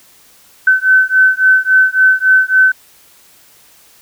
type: beating tone pair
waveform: sine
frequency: 1522 / 1525.6 Hz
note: F#6 / G6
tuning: +48 / -47 cents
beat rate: 3.6 Hz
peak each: -10 dBFS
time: 0.67-2.72 s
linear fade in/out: 5 ms
effects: white hiss -46 dBFS RMS until 4.01 s